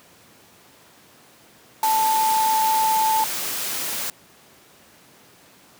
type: tone in noise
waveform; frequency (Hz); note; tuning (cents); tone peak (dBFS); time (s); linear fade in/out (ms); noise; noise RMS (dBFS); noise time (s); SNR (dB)
sine; 880; A5; 0; -17; 1.83-3.24; 2; white; -27; 1.83-4.1; +7
effects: pink hiss -51 dBFS RMS until 5.79 s + high-pass 150 Hz 12 dB/octave